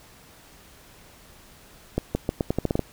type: accelerating click train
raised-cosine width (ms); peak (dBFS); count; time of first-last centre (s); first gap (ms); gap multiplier
2; -9; 10; 1.98-2.793; 170; 0.83
effects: pink hiss -51 dBFS RMS until 2.92 s